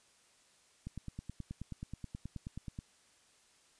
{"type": "click train", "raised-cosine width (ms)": 5, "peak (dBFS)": -29, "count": 19, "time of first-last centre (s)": [0.87, 2.789], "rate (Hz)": 9.38, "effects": ["white hiss -67 dBFS RMS until 3.79 s", "resampled to 22050 Hz"]}